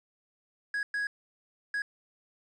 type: tone bursts at uneven times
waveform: triangle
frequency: 1661.2 Hz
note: G#6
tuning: in tune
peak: -27 dBFS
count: 3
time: 0.74-0.83 / 0.94-1.07 / 1.74-1.82 s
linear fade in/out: 2 ms
effects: resampled to 24000 Hz + 10-bit